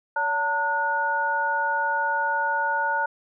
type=tone cluster; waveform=sine; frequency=570 / 900 / 1454 Hz; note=C#5 / A5 / F#6; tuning=+48 / +39 / -31 cents; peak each=-32 / -24 / -25 dBFS; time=0.16-3.06 s; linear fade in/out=5 ms; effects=none